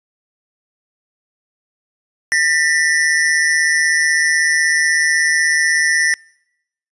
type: tone pair together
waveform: square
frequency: 1798 / 1954.2 Hz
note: A6 / B6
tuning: +37 / -19 cents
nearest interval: minor second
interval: 144 cents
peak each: -16 dBFS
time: 2.32-6.14 s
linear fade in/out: 0 ms
effects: noise-tail reverb RT60 0.8 s tail -26 dB re dry + resampled to 24000 Hz